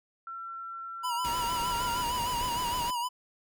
sine tone with pitch glide, 1352 to 1386 Hz, E6 to F6, +43 to -14 cents, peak -37 dBFS, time 0.27-2.02 s, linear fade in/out 2 ms, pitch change +43 cents, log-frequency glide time 1.65-1.83 s
square tone with vibrato, 970 Hz, B5, 31 cents flat, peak -30 dBFS, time 1.03-3.09 s, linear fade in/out 20 ms, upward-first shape sine, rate 6.5 Hz, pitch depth 62 cents each way
pink noise, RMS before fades -38 dBFS, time 1.24-2.91 s, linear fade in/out 10 ms
effects none

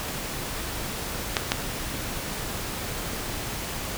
clicks, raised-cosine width 0.2 ms, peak -3 dBFS, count 2, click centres 1.368 / 1.519 s, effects pink hiss -32 dBFS RMS until 3.97 s

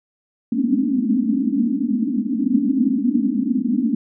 pink band-pass noise, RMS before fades -19 dBFS, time 0.52-3.95 s, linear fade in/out 5 ms, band 210 to 290 Hz, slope 96 dB/octave, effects none

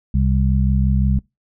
harmonic tone, 65.8 Hz, C2, 10 cents sharp, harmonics 1 / 2 / 3, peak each -16 / -19 / -21 dBFS, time 0.14-1.19 s, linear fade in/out 5 ms, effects noise-tail reverb RT60 0.2 s tail -23 dB re dry

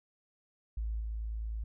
sine tone with level steps, 54.8 Hz, A1, 6 cents flat, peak -32 / -34 dBFS, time 0.77-1.64 s, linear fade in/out 5 ms, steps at 1 s, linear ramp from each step 5 ms, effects none

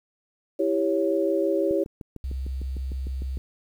sine chord, C# diminished, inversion first, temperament equal with one note detuned, 329.6 / 395.6 / 554.4 Hz, E4 / G4 / C#5, 0 / +16 / 0 cents, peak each -25 dBFS, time 0.59-1.84 s, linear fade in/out 10 ms
click train, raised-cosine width 3 ms, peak -25 dBFS, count 12, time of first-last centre 1.71-3.372 s, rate 6.62 Hz
sine tone, 65.8 Hz, C2, 10 cents sharp, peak -27 dBFS, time 2.24-3.38 s, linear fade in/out 0 ms
effects 9-bit

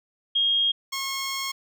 sine / 10% pulse tone pair in turn, 3250 / 1084.6 Hz, G#7 / C#6, -38 / -38 cents, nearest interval octave + perfect fifth, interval 1900 cents, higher first, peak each -19 dBFS, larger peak neither, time 0.35-0.72 / 0.92-1.52 s, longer second, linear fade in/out 10 ms, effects none

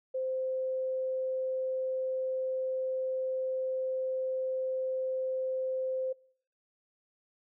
sine tone, 520 Hz, C5, 11 cents flat, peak -30 dBFS, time 0.14-6.13 s, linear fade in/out 10 ms, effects noise-tail reverb RT60 0.6 s tail -24 dB re dry

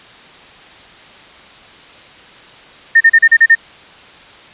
sine tone bursts, 1822 Hz, A#6, 40 cents flat, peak -3 dBFS, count 7, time 2.95-3.552 s, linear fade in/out 10 ms, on 56 ms, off 35 ms, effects white hiss -39 dBFS RMS until 4.53 s + resampled to 8000 Hz

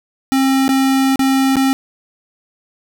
square tone with dropouts, 267.5 Hz, C4, 38 cents sharp, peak -12 dBFS, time 0.32-1.73 s, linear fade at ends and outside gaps 0 ms, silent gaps 0.68-0.691 / 1.158-1.193 / 1.557-1.567 s, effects none

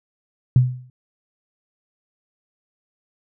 sine tone with exponential decay, 126 Hz, B2, 35 cents sharp, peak -7 dBFS, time 0.56-0.9 s, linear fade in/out 2 ms, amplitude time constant 72 ms, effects none

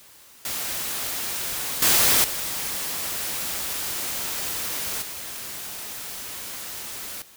white noise with level steps, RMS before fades -29 / -18 / -29 / -35 dBFS, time 0.45-7.22 s, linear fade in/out 2 ms, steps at 1.82 / 2.24 / 5.02 s, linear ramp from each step 2 ms, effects white hiss -50 dBFS RMS until 7.36 s

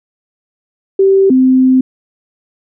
sine tone pair in turn, 387.9 / 258.9 Hz, G4 / C4, -18 / -18 cents, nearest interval perfect fifth, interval 700 cents, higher first, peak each -5 dBFS, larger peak neither, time 0.99-1.3 / 1.3-1.81 s, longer second, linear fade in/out 5 ms, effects none

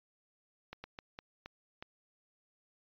slowing click train, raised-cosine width 0.3 ms, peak -28 dBFS, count 6, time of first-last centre 0.73-1.825 s, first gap 110 ms, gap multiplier 1.35, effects resampled to 11025 Hz

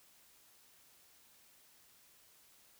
silence, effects white hiss -65 dBFS RMS until 2.79 s

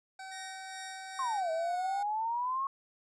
25% pulse tone with pitch glide, 764 to 729.1 Hz, G5 to F#5, -45 to -26 cents, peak -39 dBFS, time 0.19-2.03 s, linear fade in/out 5 ms, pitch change -81 cents, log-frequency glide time 1.58-1.81 s
10% pulse tone with tremolo, 1864.7 Hz, A#6, in tune, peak -34 dBFS, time 0.31-1.41 s, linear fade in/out 10 ms, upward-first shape sine, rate 2.4 Hz, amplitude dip 60%
sine exponential two-way sweep, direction down then up, 1104 to 639 to 1104 Hz, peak -30 dBFS, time 1.19-2.67 s, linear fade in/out 2 ms, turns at 1.51 s
effects resampled to 22050 Hz

